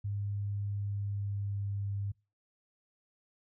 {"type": "tone with pitch glide", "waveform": "sine", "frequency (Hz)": [101.4, 100.18], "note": ["G#2", "G2"], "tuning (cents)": [-41, 38], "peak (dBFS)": -32, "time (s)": [0.04, 2.12], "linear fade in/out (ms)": 10, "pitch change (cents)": -21, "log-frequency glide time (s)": [0.63, 1.86], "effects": ["noise-tail reverb RT60 0.3 s tail -26 dB re dry"]}